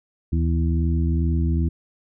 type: harmonic tone with a mistuned harmonic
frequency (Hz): 82.41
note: E2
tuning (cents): 0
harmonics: 1 / 2 / 3 / 4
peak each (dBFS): -19 / -25 / -29 / -31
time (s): 0.32-1.69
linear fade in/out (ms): 10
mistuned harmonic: 1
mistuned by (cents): -120
effects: none